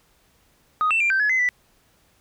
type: tone with pitch steps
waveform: sine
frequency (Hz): 1248 / 2676 / 2378 / 1557 / 1696 / 2045 / 1975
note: D#6 / E7 / D7 / G6 / G#6 / C7 / B6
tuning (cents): +5 / +25 / +21 / -12 / +36 / -40 / 0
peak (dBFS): -16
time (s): 0.81-1.489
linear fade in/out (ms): 0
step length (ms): 97
effects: tanh soft clip ceiling -14 dBFS + pink hiss -61 dBFS RMS until 2.2 s